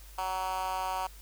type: tone with high-pass filter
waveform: 10% pulse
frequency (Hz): 187.2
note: F#3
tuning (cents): +20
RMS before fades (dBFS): -33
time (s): 0.18-1.07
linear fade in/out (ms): 5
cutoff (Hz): 850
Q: 3.6
effects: added 50 Hz sine -48 dBFS peak until 1.21 s + white hiss -55 dBFS RMS until 1.21 s